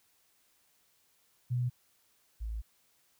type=tone pair in turn; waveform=sine; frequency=123.47 / 55 Hz; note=B2 / A1; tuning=0 / 0 cents; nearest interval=octave + major second; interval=1400 cents; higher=first; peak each=-28 / -34 dBFS; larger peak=first; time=1.5-1.7 / 2.4-2.62 s; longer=second; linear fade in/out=20 ms; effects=white hiss -70 dBFS RMS until 3.19 s